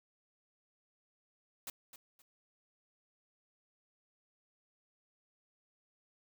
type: noise with echo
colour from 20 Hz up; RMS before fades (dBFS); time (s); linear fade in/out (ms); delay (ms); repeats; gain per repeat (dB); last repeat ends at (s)
white; -43; 1.67-1.7; 2; 260; 2; -11; 2.22
effects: none